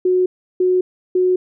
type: tone bursts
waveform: sine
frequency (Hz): 366.4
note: F#4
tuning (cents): -17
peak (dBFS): -12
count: 3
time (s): 0.05-1.36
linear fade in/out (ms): 5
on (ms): 210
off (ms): 340
effects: none